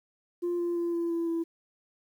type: tone with pitch steps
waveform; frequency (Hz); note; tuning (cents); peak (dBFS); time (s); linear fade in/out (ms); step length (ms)
sine; 349.2 / 345.8 / 342.4 / 339.1 / 335.7 / 332.5; F4 / F4 / F4 / E4 / E4 / E4; 0 / -17 / -34 / +49 / +32 / +15; -25; 0.42-1.44; 20; 170
effects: tanh soft clip ceiling -25 dBFS + 10-bit